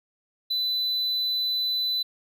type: tone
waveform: triangle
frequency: 4000 Hz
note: B7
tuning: 21 cents sharp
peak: -22 dBFS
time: 0.5-2.03 s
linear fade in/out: 10 ms
effects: none